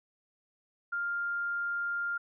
sine tone, 1400 Hz, F6, 4 cents sharp, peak -30 dBFS, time 0.92-2.18 s, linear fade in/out 10 ms, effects none

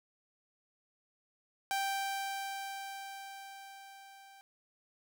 sawtooth tone with level ramp, 784 Hz, G5, in tune, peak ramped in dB -27 to -51 dBFS, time 1.71-4.41 s, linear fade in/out 0 ms, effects none

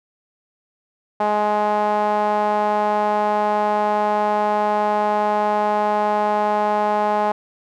sawtooth tone with band-pass filter, 209.6 Hz, G#3, 16 cents sharp, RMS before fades -19 dBFS, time 1.2-7.32 s, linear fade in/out 5 ms, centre 810 Hz, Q 3.3, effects none

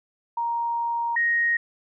sine tone pair in turn, 936 / 1872 Hz, A#5 / A#6, +7 / +7 cents, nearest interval octave, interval 1200 cents, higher second, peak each -23 / -19 dBFS, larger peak second, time 0.37-1.16 / 1.16-1.57 s, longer first, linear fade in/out 5 ms, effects none

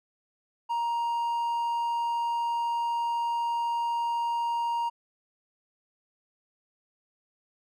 triangle tone, 938 Hz, A#5, 11 cents sharp, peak -24 dBFS, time 0.69-4.9 s, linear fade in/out 20 ms, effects none

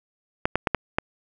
clicks, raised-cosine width 0.5 ms, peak -5 dBFS, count 5, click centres 0.455 / 0.556 / 0.672 / 0.747 / 0.985 s, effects none

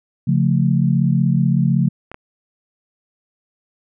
sine chord, Db augmented, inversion none, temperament equal, 138.59 / 174.61 / 220 Hz, Db3 / F3 / A3, 0 / 0 / 0 cents, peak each -16 / -17 / -20 dBFS, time 0.27-1.89 s, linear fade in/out 10 ms
clicks, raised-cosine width 0.5 ms, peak -19 dBFS, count 2, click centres 2.116 / 2.144 s
effects none

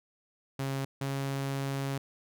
sawtooth tone pair in turn, 136 / 137.26 Hz, C#3 / C#3, -33 / -17 cents, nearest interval unison, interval 16 cents, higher second, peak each -27 dBFS, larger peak neither, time 0.59-0.85 / 1.01-1.98 s, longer second, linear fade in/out 5 ms, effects none

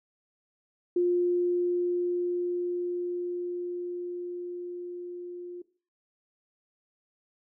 sine tone with level ramp, 353.3 Hz, F4, 20 cents sharp, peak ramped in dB -21 to -37 dBFS, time 0.96-5.62 s, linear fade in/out 5 ms, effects noise-tail reverb RT60 0.4 s tail -18 dB re dry

